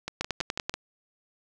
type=two click trains; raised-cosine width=0.2 ms; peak=-11 / -15 dBFS; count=6 / 5; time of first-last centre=0.21-0.695 / 0.08-0.74 s; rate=10.3 / 6.06 Hz; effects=none